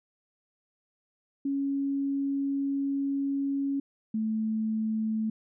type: tone pair in turn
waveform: sine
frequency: 277.2 / 219.1 Hz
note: C#4 / A3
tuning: 0 / -7 cents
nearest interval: major third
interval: 407 cents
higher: first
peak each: -26 dBFS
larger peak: neither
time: 1.45-3.8 / 4.14-5.3 s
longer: first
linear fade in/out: 5 ms
effects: none